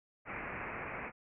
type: low-pass noise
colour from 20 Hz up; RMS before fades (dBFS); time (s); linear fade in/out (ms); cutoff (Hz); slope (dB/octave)
white; -42; 0.25-1.12; 50; 2500; 96
effects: none